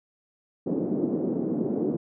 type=band-pass noise; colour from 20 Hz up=white; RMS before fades=-27 dBFS; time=0.66-1.97 s; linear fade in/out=10 ms; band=190 to 380 Hz; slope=24 dB/octave; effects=none